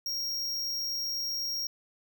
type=tone; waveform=square; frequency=5588 Hz; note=F8; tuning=in tune; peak=-31 dBFS; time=0.06-1.67 s; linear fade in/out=2 ms; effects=none